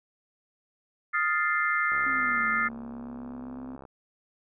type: chord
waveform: sine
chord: F dominant seventh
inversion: third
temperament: equal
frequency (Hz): 1244.5 / 1396.9 / 1760 / 2093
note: Eb6 / F6 / A6 / C7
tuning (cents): 0 / 0 / 0 / 0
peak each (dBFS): -29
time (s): 1.13-2.69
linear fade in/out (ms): 20
type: click train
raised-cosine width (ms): 1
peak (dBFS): -31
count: 132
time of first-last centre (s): 1.92-3.852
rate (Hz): 67.8
type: linear two-way sweep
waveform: sine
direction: down then up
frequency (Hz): 271.6 to 224.5 to 257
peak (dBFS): -37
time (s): 2.06-3.76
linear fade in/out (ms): 5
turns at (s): 2.47
effects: none